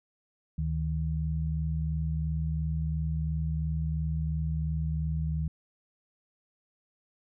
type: tone pair together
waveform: sine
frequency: 73.99 / 156.9 Hz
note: D2 / D#3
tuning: +13 / +15 cents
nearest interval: octave + minor second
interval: 1302 cents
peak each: -30 / -30 dBFS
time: 0.58-5.48 s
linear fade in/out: 5 ms
effects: none